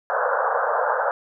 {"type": "band-pass noise", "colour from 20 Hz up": "pink", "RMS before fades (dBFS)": -22, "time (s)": [0.1, 1.11], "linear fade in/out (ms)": 0, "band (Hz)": [470, 1600], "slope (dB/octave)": 96, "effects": []}